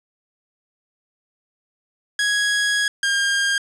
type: tone pair in turn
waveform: sawtooth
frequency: 1661.2 / 1610.2 Hz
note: G#6 / G6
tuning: 0 / +46 cents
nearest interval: minor second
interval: 54 cents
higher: first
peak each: -14 dBFS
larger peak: neither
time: 2.19-2.88 / 3.03-3.58 s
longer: first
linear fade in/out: 2 ms
effects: resampled to 22050 Hz + 7-bit